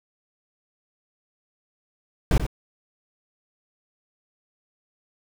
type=noise with echo; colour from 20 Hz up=brown; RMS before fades=-17 dBFS; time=2.31-2.38 s; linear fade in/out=2 ms; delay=86 ms; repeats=1; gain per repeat=-9 dB; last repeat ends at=2.466 s; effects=none